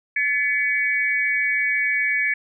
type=tone cluster; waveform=sine; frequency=1732 / 2026 / 2253 Hz; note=A6 / B6 / C#7; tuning=-28 / +44 / +28 cents; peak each=-23 / -27 / -21 dBFS; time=0.16-2.34 s; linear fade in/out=5 ms; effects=none